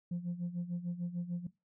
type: tone with tremolo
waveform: sine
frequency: 175.1 Hz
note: F3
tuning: 5 cents sharp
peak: -30 dBFS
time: 0.11-1.47 s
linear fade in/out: 5 ms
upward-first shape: sine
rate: 6.7 Hz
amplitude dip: 80%
effects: noise-tail reverb RT60 0.2 s tail -18 dB re dry + tanh soft clip ceiling -31 dBFS